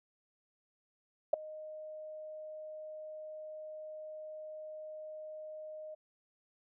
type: tone with ADSR envelope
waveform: sine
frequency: 619 Hz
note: D#5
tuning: 9 cents flat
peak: -19 dBFS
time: 1.33-5.95 s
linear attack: 7 ms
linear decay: 6 ms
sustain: -24 dB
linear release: 12 ms
effects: none